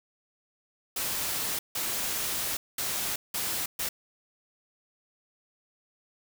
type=noise bursts at uneven times; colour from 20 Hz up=white; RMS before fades=-31 dBFS; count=5; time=0.96-1.59 / 1.75-2.57 / 2.78-3.16 / 3.34-3.66 / 3.79-3.89 s; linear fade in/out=5 ms; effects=none